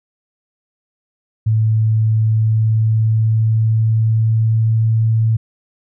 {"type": "tone with pitch glide", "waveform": "sine", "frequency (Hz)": [110, 111.86], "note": ["A2", "A2"], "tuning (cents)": [0, 29], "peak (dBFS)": -11, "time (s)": [1.46, 5.37], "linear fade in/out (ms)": 10, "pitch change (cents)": 29, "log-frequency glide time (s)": [2.24, 4.95], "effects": []}